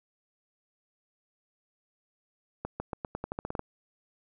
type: accelerating click train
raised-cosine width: 1 ms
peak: -19 dBFS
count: 12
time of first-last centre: 2.65-3.594 s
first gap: 150 ms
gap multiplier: 0.88
effects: none